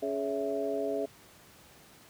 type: harmonic tone with a mistuned harmonic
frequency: 140 Hz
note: C#3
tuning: 18 cents sharp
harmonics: 2 / 3 / 4 / 5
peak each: -37 / -33 / -37 / -34 dBFS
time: 0.02-1.06 s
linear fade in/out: 10 ms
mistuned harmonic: 5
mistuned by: -100 cents
effects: pink hiss -56 dBFS RMS until 2.09 s + high-pass 80 Hz 12 dB/octave